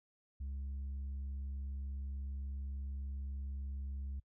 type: tone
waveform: sine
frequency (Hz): 68.3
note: C#2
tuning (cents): -25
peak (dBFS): -36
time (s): 0.4-4.2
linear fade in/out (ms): 10
effects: noise-tail reverb RT60 0.1 s tail -25 dB re dry + tanh soft clip ceiling -38 dBFS